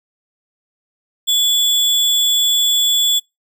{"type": "tone with sample-and-hold", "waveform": "sine", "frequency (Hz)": 3428, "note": "A7", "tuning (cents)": -46, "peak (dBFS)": -12, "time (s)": [1.27, 3.2], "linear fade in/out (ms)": 20, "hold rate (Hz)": 11025, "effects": ["noise-tail reverb RT60 0.2 s tail -25 dB re dry"]}